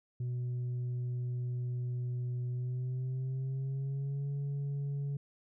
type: tone with pitch glide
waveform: sine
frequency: 123.47 to 141.01 Hz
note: B2 to C#3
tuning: 0 to +30 cents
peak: -30 dBFS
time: 0.2-5.17 s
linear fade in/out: 5 ms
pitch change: +230 cents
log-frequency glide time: 2.49-4.29 s
effects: tanh soft clip ceiling -32 dBFS